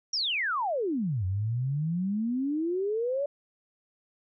sine exponential two-way sweep, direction down then up, 5790 to 90.2 to 584 Hz, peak -26 dBFS, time 0.13-3.26 s, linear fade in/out 5 ms, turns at 1.25 s, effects none

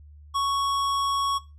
sine tone with hard clipping, 1110 Hz, C#6, 2 cents sharp, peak -24 dBFS, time 0.34-1.39 s, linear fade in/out 20 ms, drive 14 dB, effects noise-tail reverb RT60 0.3 s tail -19 dB re dry + added 74 Hz sine -45 dBFS peak until 1.58 s

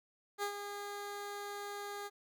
15% pulse tone with ADSR envelope, 407.2 Hz, G#4, 34 cents flat, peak -27 dBFS, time 0.38-2.1 s, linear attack 48 ms, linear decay 88 ms, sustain -8 dB, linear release 36 ms, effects none

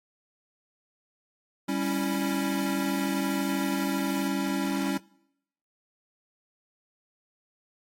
square chord, C# diminished, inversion second, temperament equal, 196 / 277.2 / 329.6 Hz, G3 / C#4 / E4, 0 / 0 / 0 cents, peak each -32 / -30 / -34 dBFS, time 1.68-4.98 s, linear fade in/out 10 ms
white noise, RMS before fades -44 dBFS, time 1.79-4.31 s, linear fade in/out 50 ms
effects noise-tail reverb RT60 0.8 s tail -24 dB re dry + AAC 48 kbps

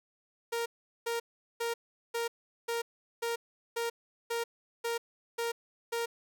sawtooth tone bursts, 466.2 Hz, A#4, in tune, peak -27 dBFS, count 11, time 0.52-6.06 s, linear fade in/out 10 ms, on 140 ms, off 400 ms, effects none

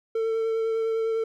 triangle tone with vibrato, 448.8 Hz, A4, 34 cents sharp, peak -21 dBFS, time 0.15-1.24 s, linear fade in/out 5 ms, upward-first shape sine, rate 9.9 Hz, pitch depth 13 cents each way, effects none

